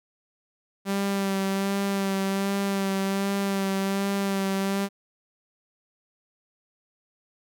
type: tone with vibrato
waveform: sawtooth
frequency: 196 Hz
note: G3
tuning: in tune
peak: -20 dBFS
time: 0.85-4.89 s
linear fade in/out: 50 ms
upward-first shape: sine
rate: 1.3 Hz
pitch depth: 21 cents each way
effects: none